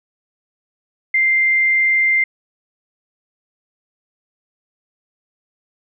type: tone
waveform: sine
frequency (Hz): 2093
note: C7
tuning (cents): 0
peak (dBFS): -12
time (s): 1.14-2.24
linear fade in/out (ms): 5
effects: none